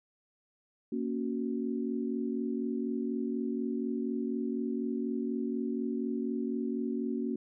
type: chord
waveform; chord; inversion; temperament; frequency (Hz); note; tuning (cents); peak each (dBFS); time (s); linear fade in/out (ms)
sine; F# major; first; equal; 233.1 / 277.2 / 370; A#3 / C#4 / F#4; 0 / 0 / 0; -33 / -35 / -37; 0.92-7.36; 5
effects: none